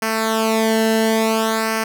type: tone with flanger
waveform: sawtooth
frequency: 222 Hz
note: A3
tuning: 16 cents sharp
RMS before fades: -18 dBFS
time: 0.02-1.84 s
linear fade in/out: 5 ms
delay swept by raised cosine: 0.27 to 0.85 ms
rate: 0.57 Hz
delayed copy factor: -0.8
effects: none

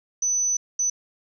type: tone bursts at uneven times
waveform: sine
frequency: 6000 Hz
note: F#8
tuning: 23 cents sharp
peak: -20 dBFS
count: 2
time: 0.22-0.57 / 0.79-0.9 s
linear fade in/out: 5 ms
effects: none

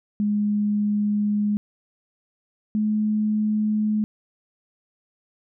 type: tone pair in turn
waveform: sine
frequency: 207.7 / 213.2 Hz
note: G#3 / G#3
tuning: 0 / +46 cents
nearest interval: unison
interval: 46 cents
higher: second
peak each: -19 dBFS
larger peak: neither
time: 0.2-1.57 / 2.75-4.04 s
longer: first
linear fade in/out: 0 ms
effects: none

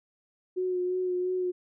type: tone with vibrato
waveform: sine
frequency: 364.4 Hz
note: F#4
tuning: 26 cents flat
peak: -26 dBFS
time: 0.56-1.52 s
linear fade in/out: 20 ms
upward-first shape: sine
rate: 2.9 Hz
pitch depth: 22 cents each way
effects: none

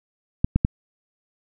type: clicks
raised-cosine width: 5 ms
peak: -5 dBFS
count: 3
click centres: 0.445 / 0.56 / 0.649 s
effects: none

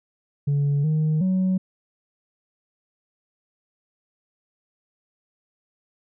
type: tone with pitch steps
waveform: sine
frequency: 142.8 / 155.1 / 186.8 Hz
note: D3 / D#3 / F#3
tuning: -48 / -5 / +17 cents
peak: -16 dBFS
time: 0.47-1.58 s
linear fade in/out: 10 ms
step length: 370 ms
effects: tanh soft clip ceiling -17 dBFS

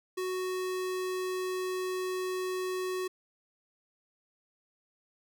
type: tone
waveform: square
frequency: 370 Hz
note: F#4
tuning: in tune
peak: -32 dBFS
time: 0.17-3.08 s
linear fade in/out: 10 ms
effects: none

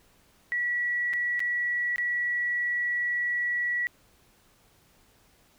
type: tone with dropouts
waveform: sine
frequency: 1938 Hz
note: B6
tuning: 33 cents flat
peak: -25 dBFS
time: 0.52-3.87 s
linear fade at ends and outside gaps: 0 ms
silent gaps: 1.132-1.136 / 1.394-1.403 / 1.96-1.982 s
effects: pink hiss -62 dBFS RMS until 5.58 s

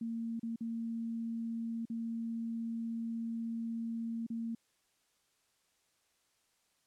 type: tone with dropouts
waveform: sine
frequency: 229.1 Hz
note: A#3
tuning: 30 cents flat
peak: -35 dBFS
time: 0.01-4.55 s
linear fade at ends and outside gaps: 5 ms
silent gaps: 0.396-0.43 / 0.56-0.607 / 1.854-1.899 / 4.266-4.301 s
effects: white hiss -75 dBFS RMS until 6.86 s + low-pass 10000 Hz 12 dB/octave

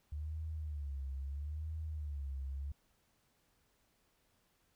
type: tone with vibrato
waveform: sine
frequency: 73 Hz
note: D2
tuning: 10 cents flat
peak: -38 dBFS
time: 0.12-2.72 s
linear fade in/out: 5 ms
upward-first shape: sine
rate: 0.76 Hz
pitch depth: 140 cents each way
effects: pink hiss -75 dBFS RMS until 4.75 s

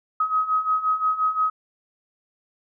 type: beating tone pair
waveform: sine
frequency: 1264 / 1269.7 Hz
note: D#6 / D#6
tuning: +27 / +35 cents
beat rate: 5.7 Hz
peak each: -25 / -21 dBFS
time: 0.2-1.5 s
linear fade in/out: 5 ms
effects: none

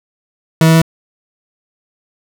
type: tone with pitch steps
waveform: 40% pulse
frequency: 161.2 / 162.23 / 163.26 Hz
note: E3 / E3 / E3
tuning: -38 / -27 / -16 cents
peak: -5 dBFS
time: 0.61-0.817 s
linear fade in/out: 2 ms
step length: 69 ms
effects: none

